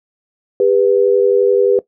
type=tone pair together; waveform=sine; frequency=399.8 / 491.4 Hz; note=G4 / B4; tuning=+34 / -9 cents; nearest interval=major third; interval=357 cents; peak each=-12 dBFS; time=0.6-1.79 s; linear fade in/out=2 ms; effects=noise-tail reverb RT60 0.1 s tail -17 dB re dry